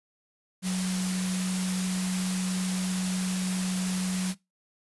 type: tone in noise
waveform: sine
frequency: 185 Hz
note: F#3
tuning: in tune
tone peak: -26 dBFS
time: 0.62-4.35 s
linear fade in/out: 50 ms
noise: white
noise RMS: -34 dBFS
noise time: 0.62-4.35 s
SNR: +5 dB
effects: noise-tail reverb RT60 0.2 s tail -21 dB re dry + resampled to 24000 Hz